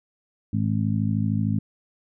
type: harmonic tone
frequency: 53.2 Hz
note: G#1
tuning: 42 cents sharp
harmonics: 2 / 3 / 4 / 5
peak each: -24 / -28 / -25 / -31 dBFS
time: 0.53-1.59 s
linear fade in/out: 5 ms
effects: none